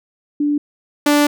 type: tone pair in turn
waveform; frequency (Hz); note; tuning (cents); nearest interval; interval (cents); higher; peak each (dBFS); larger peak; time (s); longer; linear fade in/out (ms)
sine / sawtooth; 292.6 / 292.6; D4 / D4; -6 / -6; unison; 0; neither; -14 / -7; second; 0.4-0.58 / 1.06-1.27; second; 5
effects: none